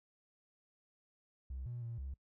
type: tone with pitch steps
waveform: triangle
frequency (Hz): 64.8 / 120.8 / 116.5 / 67.1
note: C2 / B2 / A#2 / C2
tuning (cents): -16 / -38 / -1 / +44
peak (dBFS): -37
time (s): 1.5-2.14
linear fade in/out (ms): 5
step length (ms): 160
effects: noise-tail reverb RT60 0.1 s tail -25 dB re dry + tanh soft clip ceiling -37 dBFS